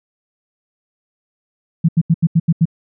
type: tone bursts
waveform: sine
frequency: 164.81 Hz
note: E3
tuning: in tune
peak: -8 dBFS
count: 7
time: 1.84-2.655 s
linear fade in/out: 10 ms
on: 47 ms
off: 81 ms
effects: none